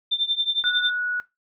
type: tone with tremolo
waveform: sine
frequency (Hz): 3574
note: A7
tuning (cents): +26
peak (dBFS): -17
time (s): 0.11-0.91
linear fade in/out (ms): 10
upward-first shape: triangle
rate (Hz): 11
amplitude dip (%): 100
type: tone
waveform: sine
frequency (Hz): 1466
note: F#6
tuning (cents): -16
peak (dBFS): -23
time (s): 0.64-1.2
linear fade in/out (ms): 0
effects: noise-tail reverb RT60 0.2 s tail -18 dB re dry